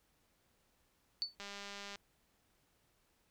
sine tone with exponential decay, 4487 Hz, C#8, 20 cents sharp, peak -30 dBFS, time 1.22-1.35 s, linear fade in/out 0 ms, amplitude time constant 27 ms
click train, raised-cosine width 0.2 ms, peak -30 dBFS, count 113, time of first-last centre 1.4-1.957 s, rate 201 Hz
effects pink hiss -75 dBFS RMS until 3.3 s

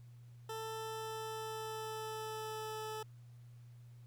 20% pulse tone with pitch glide, 443 to 434.4 Hz, A4 to A4, +12 to -22 cents, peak -36 dBFS, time 0.49-3.03 s, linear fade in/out 5 ms, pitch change -34 cents, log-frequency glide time 0.62-2.83 s, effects added 120 Hz sine -53 dBFS peak until 4.06 s + pink hiss -73 dBFS RMS until 4.06 s

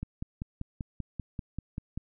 click train, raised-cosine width 5 ms, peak -22 dBFS, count 11, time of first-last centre 0.03-1.976 s, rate 5.14 Hz, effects none

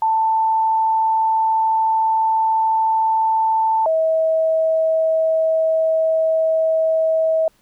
sine tone pair in turn, 887 / 642.6 Hz, A5 / E5, +14 / -44 cents, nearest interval tritone, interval 558 cents, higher first, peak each -14 dBFS, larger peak neither, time 0.02-3.86 / 3.86-7.48 s, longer first, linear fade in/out 2 ms, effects pink hiss -59 dBFS RMS until 7.61 s

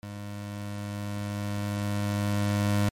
25% pulse tone with level ramp, 102.4 Hz, G#2, 24 cents flat, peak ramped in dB -33 to -18 dBFS, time 0.03-2.89 s, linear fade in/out 0 ms, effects MP3 64 kbps

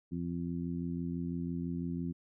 harmonic tone, 86 Hz, F2, 26 cents flat, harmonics 1 / 2 / 3 / 4, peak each -44 / -36 / -38 / -46 dBFS, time 0.11-2.13 s, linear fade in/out 20 ms, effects none

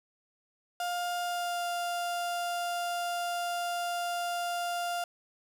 35% pulse tone with pitch glide, 705 to 698.5 Hz, F5 to F5, +16 to 0 cents, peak -29 dBFS, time 0.8-5.04 s, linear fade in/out 2 ms, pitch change -16 cents, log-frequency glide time 1.22-1.65 s, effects none

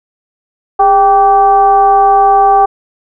sine tone with frequency modulation, 784 Hz, G5, in tune, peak -4 dBFS, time 0.79-2.66 s, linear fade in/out 10 ms, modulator 377 Hz, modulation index 0.65, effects none

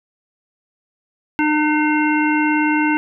harmonic tone, 303 Hz, D#4, 46 cents flat, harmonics 1 / 3 / 5 / 7 / 9, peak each -16 / -21 / -23 / -24 / -26 dBFS, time 1.39-2.97 s, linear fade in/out 0 ms, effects none

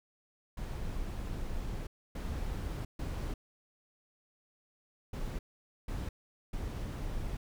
brown noise bursts at uneven times, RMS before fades -37 dBFS, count 6, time 0.57-1.87 / 2.15-2.85 / 2.99-3.34 / 5.13-5.39 / 5.88-6.09 / 6.53-7.37 s, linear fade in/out 5 ms, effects none

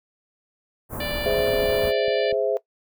pink band-stop noise, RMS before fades -31 dBFS, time 0.89-1.93 s, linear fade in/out 50 ms, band 1300 to 11000 Hz, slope 24 dB/octave
harmonic tone, 587.3 Hz, D5, in tune, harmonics 1 / 3 / 4 / 5 / 6 / 7 / 8, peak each -29 / -34 / -36 / -36 / -38 / -40 / -41 dBFS, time 1-2.32 s, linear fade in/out 5 ms
sine chord, Ab augmented, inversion none, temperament equal, 415.3 / 523.3 / 659.3 Hz, Ab4 / C5 / E5, 0 / 0 / 0 cents, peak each -24 dBFS, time 1.26-2.57 s, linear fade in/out 0 ms
click train, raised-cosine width 3 ms, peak -27 dBFS, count 4, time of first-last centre 1.59-2.327 s, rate 4.07 Hz
effects noise-tail reverb RT60 0.1 s tail -19 dB re dry

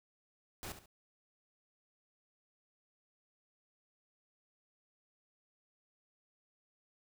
pink noise with echo, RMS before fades -44 dBFS, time 0.63-0.72 s, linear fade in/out 0 ms, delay 69 ms, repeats 2, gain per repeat -10 dB, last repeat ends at 0.858 s, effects none

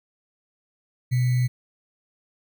sine tone with sample-and-hold, 124.8 Hz, B2, 19 cents sharp, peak -18 dBFS, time 1.11-1.48 s, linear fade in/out 20 ms, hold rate 2100 Hz, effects none

